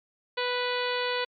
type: harmonic tone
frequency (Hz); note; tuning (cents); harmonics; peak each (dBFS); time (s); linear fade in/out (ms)
493.6; B4; -1; 1 / 2 / 3 / 4 / 5 / 6 / 7 / 8 / 9; -30 / -33 / -35 / -36 / -37 / -38 / -38 / -39 / -40; 0.37-1.25; 10
effects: MP3 64 kbps